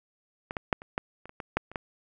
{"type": "clicks", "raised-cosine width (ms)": 0.5, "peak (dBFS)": [-19, -16, -8, -28, -13, -29, -30, -21, -9, -29, -16], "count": 11, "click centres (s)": [0.509, 0.568, 0.728, 0.819, 0.979, 1.256, 1.294, 1.402, 1.57, 1.716, 1.758], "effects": []}